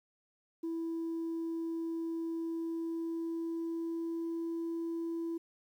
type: tone with pitch glide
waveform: sine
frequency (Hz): 330 to 332.9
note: E4 to E4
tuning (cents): +2 to +17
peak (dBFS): -32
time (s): 0.63-5.38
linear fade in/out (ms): 10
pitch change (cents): +15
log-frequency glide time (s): 2.38-4.65
effects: tanh soft clip ceiling -32 dBFS + 11-bit